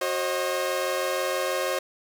sawtooth chord, C diminished, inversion second, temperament equal with one note detuned, 370 / 536.1 / 622.3 Hz, Gb4 / C5 / Eb5, 0 / +42 / 0 cents, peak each -28 / -23 / -27 dBFS, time 0.01-1.79 s, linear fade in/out 5 ms, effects 9-bit

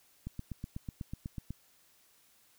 click train, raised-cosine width 5 ms, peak -26 dBFS, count 11, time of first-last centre 0.27-1.506 s, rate 8.09 Hz, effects white hiss -66 dBFS RMS until 2.58 s

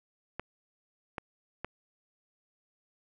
clicks, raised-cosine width 0.5 ms, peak -20 dBFS, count 3, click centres 0.396 / 1.182 / 1.646 s, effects none

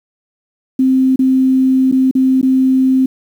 sine tone with dropouts, 261.6 Hz, C4, in tune, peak -8 dBFS, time 0.79-3.06 s, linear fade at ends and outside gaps 5 ms, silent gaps 1.16-1.191 / 1.915-1.923 / 2.112-2.151 / 2.414-2.428 s, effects 7-bit

